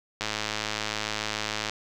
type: click train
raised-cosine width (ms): 0.2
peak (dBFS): -11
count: 160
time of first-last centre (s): 0.21-1.696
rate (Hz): 107
effects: none